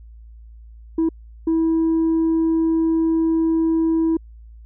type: tone bursts at uneven times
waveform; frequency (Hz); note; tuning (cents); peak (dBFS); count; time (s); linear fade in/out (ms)
sine; 325.6; E4; -21; -13; 2; 0.98-1.09 / 1.47-4.17; 5
effects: tanh soft clip ceiling -14 dBFS + added 56 Hz sine -39 dBFS peak until 4.65 s